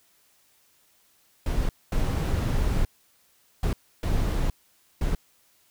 brown noise bursts at uneven times, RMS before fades -24 dBFS, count 5, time 1.46-1.69 / 1.92-2.85 / 3.63-3.73 / 4.03-4.5 / 5.01-5.15 s, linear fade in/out 2 ms, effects white hiss -63 dBFS RMS until 5.7 s

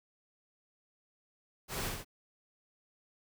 pink noise with echo, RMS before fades -38 dBFS, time 1.68-1.92 s, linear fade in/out 50 ms, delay 64 ms, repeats 2, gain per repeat -3 dB, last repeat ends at 2.048 s, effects none

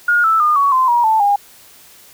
sine tone with pitch steps, 1429 / 1318 / 1215.6 / 1121.2 / 1034.1 / 953.7 / 879.7 / 811.3 Hz, F6 / E6 / D#6 / C#6 / C6 / A#5 / A5 / G#5, +39 / -1 / -41 / +19 / -21 / +39 / -1 / -41 cents, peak -10 dBFS, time 0.08-1.36 s, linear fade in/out 5 ms, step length 160 ms, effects white hiss -44 dBFS RMS until 2.13 s

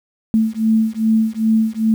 sine beating tone pair, 220 / 222.5 Hz, A3 / A3, 0 / +20 cents, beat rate 2.5 Hz, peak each -16 dBFS, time 0.34-1.94 s, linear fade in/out 0 ms, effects 7-bit

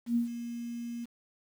sine tone with ADSR envelope, 236.2 Hz, A#3, 23 cents sharp, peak -23 dBFS, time 0.06-1.06 s, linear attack 98 ms, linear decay 120 ms, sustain -12 dB, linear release 20 ms, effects 9-bit

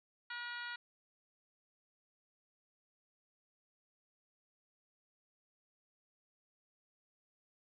harmonic tone, 480 Hz, B4, 49 cents flat, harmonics 2 / 3 / 4 / 5 / 6 / 7 / 8 / 9, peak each -51 / -44 / -48 / -54 / -54 / -56 / -54 / -55 dBFS, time 0.3-0.76 s, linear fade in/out 5 ms, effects none

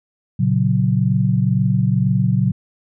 sine chord, F# major, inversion first, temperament equal, 116.54 / 138.59 / 185 Hz, A#2 / C#3 / F#3, 0 / 0 / 0 cents, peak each -18 dBFS, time 0.39-2.52 s, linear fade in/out 10 ms, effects none

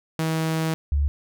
sawtooth / sine tone pair in turn, 160.4 / 71.76 Hz, E3 / D2, -47 / -40 cents, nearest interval octave + major second, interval 1393 cents, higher first, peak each -18 dBFS, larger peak neither, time 0.19-0.74 / 0.92-1.08 s, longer first, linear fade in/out 0 ms, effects none

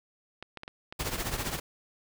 clicks, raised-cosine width 0.3 ms, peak -24 dBFS, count 8, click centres 0.426 / 0.573 / 0.634 / 0.679 / 0.925 / 1.025 / 1.158 / 1.199 s
pink noise with tremolo, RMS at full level -30 dBFS, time 0.99-1.6 s, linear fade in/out 10 ms, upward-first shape triangle, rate 15 Hz, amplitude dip 75%
effects none

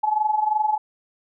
sine tone with amplitude modulation, 855 Hz, A5, 50 cents flat, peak -15 dBFS, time 0.03-0.78 s, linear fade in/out 10 ms, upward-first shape sine, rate 22.9 Hz, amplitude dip 75%, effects none

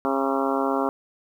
harmonic tone with a mistuned harmonic, 136 Hz, C#3, 33 cents flat, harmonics 2 / 3 / 4 / 5 / 6 / 7 / 8 / 9 / 10, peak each -26 / -28 / -29 / -30 / -31 / -31 / -32 / -33 / -33 dBFS, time 0.05-0.89 s, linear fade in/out 0 ms, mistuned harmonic 9, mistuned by -63 cents, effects 9-bit

